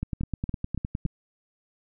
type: two click trains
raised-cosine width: 5 ms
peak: -16 / -18 dBFS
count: 11 / 4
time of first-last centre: 0.03-1.054 / 0.21-1.06 s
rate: 9.77 / 3.53 Hz
effects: none